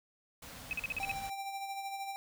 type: band-stop noise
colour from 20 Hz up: pink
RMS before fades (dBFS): -48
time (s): 0.42-1.3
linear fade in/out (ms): 5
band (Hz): 300 to 440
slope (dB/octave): 96
type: tone bursts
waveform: sine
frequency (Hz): 2551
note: D#7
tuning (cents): +43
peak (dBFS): -32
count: 7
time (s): 0.71-1.114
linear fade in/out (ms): 0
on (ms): 20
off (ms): 44
type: tone with tremolo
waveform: square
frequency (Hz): 786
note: G5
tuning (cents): +4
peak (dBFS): -37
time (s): 1-2.16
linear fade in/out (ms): 0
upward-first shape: sine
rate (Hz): 13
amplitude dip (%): 45
effects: none